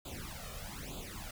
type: noise with flanger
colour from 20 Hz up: pink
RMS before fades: -44 dBFS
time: 0.05-1.31 s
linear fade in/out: 5 ms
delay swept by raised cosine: 0.26 to 1.66 ms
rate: 1.1 Hz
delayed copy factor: +0.9
effects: none